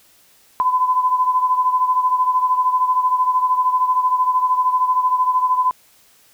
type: beating tone pair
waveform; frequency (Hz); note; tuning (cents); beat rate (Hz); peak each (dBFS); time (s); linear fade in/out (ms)
sine; 1009 / 1022; B5 / C6; +37 / -41; 13; -15 / -21; 0.6-5.71; 0
effects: white hiss -53 dBFS RMS until 6.33 s